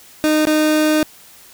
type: tone with dropouts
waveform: 30% pulse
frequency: 307.6 Hz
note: D#4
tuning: 20 cents flat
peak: -10 dBFS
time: 0.24-1.03 s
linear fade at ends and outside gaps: 0 ms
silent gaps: 0.453-0.471 s
effects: white hiss -44 dBFS RMS until 1.53 s